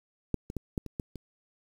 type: clicks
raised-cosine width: 3 ms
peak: -14 / -25 / -20 / -17 / -27 / -20 / -28 dBFS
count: 7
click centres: 0.343 / 0.501 / 0.567 / 0.778 / 0.863 / 0.998 / 1.157 s
effects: 8-bit